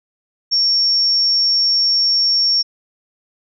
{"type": "tone", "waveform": "sine", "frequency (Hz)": 5490, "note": "F8", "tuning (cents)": -31, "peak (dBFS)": -12, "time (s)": [0.51, 2.63], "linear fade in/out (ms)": 20, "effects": []}